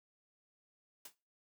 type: noise with exponential decay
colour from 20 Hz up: white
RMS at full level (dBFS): -44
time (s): 1.05-1.15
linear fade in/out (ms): 5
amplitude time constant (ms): 20
effects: noise-tail reverb RT60 0.3 s tail -20 dB re dry + high-pass 200 Hz 12 dB/octave